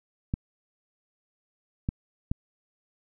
clicks, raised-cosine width 5 ms, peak -14 dBFS, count 3, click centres 0.339 / 1.889 / 2.315 s, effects none

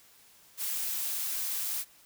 blue noise, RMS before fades -33 dBFS, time 0.57-1.85 s, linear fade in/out 50 ms, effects white hiss -59 dBFS RMS until 2.05 s

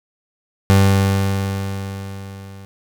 30% pulse tone with level ramp, 97.7 Hz, G2, 5 cents flat, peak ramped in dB -6 to -33 dBFS, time 0.7-2.65 s, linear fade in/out 0 ms, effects none

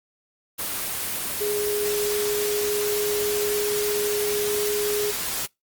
sine tone in noise, 415.5 Hz, G#4, 1 cent sharp, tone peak -23 dBFS, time 1.4-5.12 s, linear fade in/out 20 ms, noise white, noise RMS -28 dBFS, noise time 0.58-5.47 s, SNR +2 dB, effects noise-tail reverb RT60 0.2 s tail -26 dB re dry + Opus 24 kbps

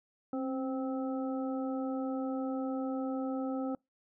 harmonic tone with a mistuned harmonic, 260.7 Hz, C4, 6 cents flat, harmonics 1 / 2 / 3 / 5, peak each -33 / -39 / -43 / -47 dBFS, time 0.33-3.75 s, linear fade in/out 2 ms, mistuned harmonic 1, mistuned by +39 cents, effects noise-tail reverb RT60 0.2 s tail -26 dB re dry

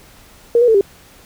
sine tone with pitch steps, 470 / 487 / 445.4 / 395.9 Hz, A#4 / B4 / A4 / G4, +14 / -24 / +21 / +17 cents, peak -8 dBFS, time 0.55-0.81 s, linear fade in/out 2 ms, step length 65 ms, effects pink hiss -45 dBFS RMS until 1.25 s

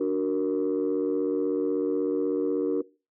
sine chord, D augmented, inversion none, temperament equal, 293.7 / 370 / 466.2 Hz, D4 / F#4 / A#4, 0 / 0 / 0 cents, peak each -26 dBFS, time 0-2.82 s, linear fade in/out 10 ms, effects noise-tail reverb RT60 0.3 s tail -20 dB re dry + tanh soft clip ceiling -18 dBFS

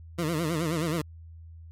20% pulse tone with vibrato, 161.7 Hz, E3, 33 cents flat, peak -21 dBFS, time 0.18-1.02 s, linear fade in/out 10 ms, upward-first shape sine, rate 9.4 Hz, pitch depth 130 cents each way, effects added 82 Hz sine -43 dBFS peak until 1.71 s + MP3 64 kbps

